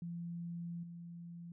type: tone with level steps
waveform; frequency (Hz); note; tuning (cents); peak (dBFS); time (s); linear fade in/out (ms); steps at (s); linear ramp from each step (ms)
sine; 170.9; F3; -37; -40 / -46; 0.02-1.52; 2; 0.83; 5
effects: none